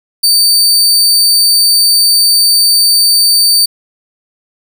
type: tone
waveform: sawtooth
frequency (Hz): 4595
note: D8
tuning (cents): -39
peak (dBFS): -3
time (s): 0.23-3.66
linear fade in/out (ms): 10
effects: none